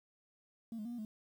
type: tone with pitch steps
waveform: sine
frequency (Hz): 228.2 / 211 / 237.6 / 240.6 / 215.1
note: A#3 / G#3 / A#3 / B3 / A3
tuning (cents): -37 / +28 / +33 / -45 / -39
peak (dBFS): -38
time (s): 0.72-1.05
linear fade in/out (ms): 2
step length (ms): 66
effects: tanh soft clip ceiling -38 dBFS + 11-bit